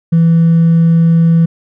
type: tone with hard clipping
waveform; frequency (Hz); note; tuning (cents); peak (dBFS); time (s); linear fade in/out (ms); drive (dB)
triangle; 165.8; E3; +10; -5; 0.12-1.46; 10; 2
effects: none